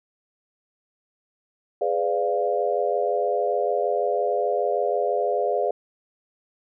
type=chord; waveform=sine; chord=G# diminished seventh; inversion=none; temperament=equal with one note detuned; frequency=415.3 / 500.8 / 587.3 / 698.5 Hz; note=G#4 / B4 / D5 / F5; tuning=0 / +24 / 0 / 0 cents; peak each=-26 dBFS; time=1.81-5.71 s; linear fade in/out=5 ms; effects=none